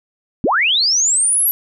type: linear sweep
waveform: sine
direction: up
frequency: 162.8 to 11840 Hz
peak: -12 dBFS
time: 0.44-1.51 s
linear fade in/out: 0 ms
effects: none